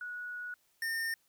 sine / square tone pair in turn, 1463 / 1818.2 Hz, F#6 / A#6, -20 / -44 cents, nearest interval major third, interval 376 cents, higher second, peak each -38 / -33 dBFS, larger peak second, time 0.01-0.54 / 0.82-1.14 s, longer first, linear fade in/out 2 ms, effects white hiss -72 dBFS RMS until 1.28 s

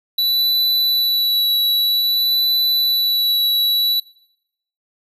square tone with vibrato, 3951 Hz, B7, in tune, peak -15 dBFS, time 0.18-4 s, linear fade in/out 5 ms, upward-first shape sine, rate 0.52 Hz, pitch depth 13 cents each way, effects noise-tail reverb RT60 0.8 s tail -23 dB re dry

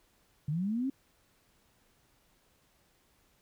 sine linear sweep, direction up, 139.6 to 277.2 Hz, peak -29 dBFS, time 0.48-0.9 s, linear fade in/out 5 ms, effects pink hiss -69 dBFS RMS until 3.41 s

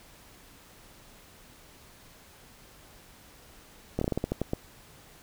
slowing click train, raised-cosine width 2 ms, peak -14 dBFS, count 10, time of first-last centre 3.99-4.534 s, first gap 24 ms, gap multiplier 1.22, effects pink hiss -54 dBFS RMS until 5.22 s

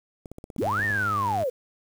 clicks, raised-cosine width 2 ms, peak -26 dBFS, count 11, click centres 0.258 / 0.316 / 0.384 / 0.441 / 0.502 / 0.563 / 0.631 / 0.666 / 0.795 / 0.84 / 0.905 s
sine linear two-way sweep, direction up then down, 152.5 to 1864.7 to 469.2 Hz, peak -23 dBFS, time 0.58-1.5 s, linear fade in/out 10 ms, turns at 0.84 s
sawtooth tone with vibrato, 102.4 Hz, G#2, 24 cents flat, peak -27 dBFS, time 0.61-1.44 s, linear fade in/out 10 ms, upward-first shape triangle, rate 18 Hz, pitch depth 94 cents each way
effects 8-bit

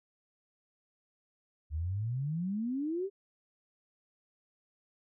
sine exponential sweep, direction up, 72.5 to 406.3 Hz, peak -31 dBFS, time 1.7-3.1 s, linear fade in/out 50 ms, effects none

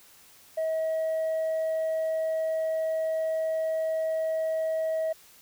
sine tone, 640 Hz, D#5, 49 cents sharp, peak -23 dBFS, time 0.57-5.13 s, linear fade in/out 10 ms, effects tanh soft clip ceiling -24 dBFS + white hiss -55 dBFS RMS until 5.41 s

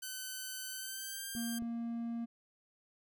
5% pulse tone with pitch glide, 1520 to 1590 Hz, F#6 to G6, +46 to +24 cents, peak -30 dBFS, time 0.02-1.59 s, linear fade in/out 10 ms, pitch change +78 cents, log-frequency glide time 0.71-1.27 s
triangle tone, 232.9 Hz, A#3, 1 cent flat, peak -34 dBFS, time 1.35-2.26 s, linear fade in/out 20 ms
clicks, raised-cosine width 3 ms, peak -36 dBFS, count 2, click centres 1.351 / 1.623 s
effects none

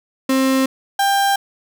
35% pulse tone pair in turn, 264.9 / 793.8 Hz, C4 / G5, +22 / +22 cents, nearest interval octave + perfect fifth, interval 1900 cents, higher second, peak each -12 dBFS, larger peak neither, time 0.29-0.66 / 0.99-1.36 s, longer neither, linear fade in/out 5 ms, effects none

